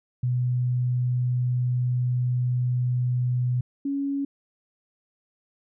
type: tone pair in turn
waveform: sine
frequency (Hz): 124.3 / 279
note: B2 / C#4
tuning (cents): +12 / +11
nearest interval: octave + major second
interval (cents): 1399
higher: second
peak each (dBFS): -21 / -24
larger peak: first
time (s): 0.23-3.61 / 3.85-4.25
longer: first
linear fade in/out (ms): 5
effects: none